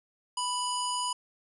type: harmonic tone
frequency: 987.8 Hz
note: B5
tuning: in tune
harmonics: 1 / 3 / 5 / 7 / 9 / 10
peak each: -31 / -36 / -38 / -39 / -41 / -41 dBFS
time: 0.37-1.13 s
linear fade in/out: 5 ms
effects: none